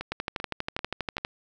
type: two click trains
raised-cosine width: 0.3 ms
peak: -13 / -17 dBFS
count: 15 / 4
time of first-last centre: 0.12-1.249 / 0.01-1.182 s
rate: 12.4 / 2.56 Hz
effects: none